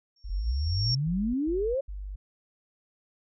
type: tone with exponential growth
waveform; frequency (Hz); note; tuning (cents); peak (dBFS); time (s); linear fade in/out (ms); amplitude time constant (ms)
sine; 5500; F8; -27; -24; 0.16-0.95; 5; 170
type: tone bursts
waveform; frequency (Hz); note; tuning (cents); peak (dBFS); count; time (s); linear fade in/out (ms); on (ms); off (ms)
sine; 49; G1; 0; -34; 5; 0.24-2.16; 10; 280; 130
type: exponential sweep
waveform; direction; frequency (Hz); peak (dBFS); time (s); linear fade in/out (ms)
sine; up; 42.81 to 564; -25; 0.29-1.81; 10
effects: none